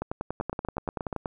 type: two click trains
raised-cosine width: 1 ms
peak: -17 / -16 dBFS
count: 7 / 14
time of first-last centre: 0.41-1.128 / 0.02-1.258 s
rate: 8.36 / 10.5 Hz
effects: none